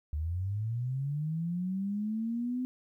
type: linear sweep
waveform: sine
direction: up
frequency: 72.3 to 255.6 Hz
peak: -30 dBFS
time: 0.13-2.65 s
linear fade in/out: 0 ms
effects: 12-bit